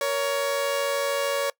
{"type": "tone pair together", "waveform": "sawtooth", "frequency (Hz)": [467, 560], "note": ["A#4", "C#5"], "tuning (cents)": [3, 18], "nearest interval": "minor third", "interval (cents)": 315, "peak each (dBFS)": [-27, -20], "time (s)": [0.01, 1.5], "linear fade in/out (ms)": 2, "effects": ["noise-tail reverb RT60 0.1 s tail -22 dB re dry"]}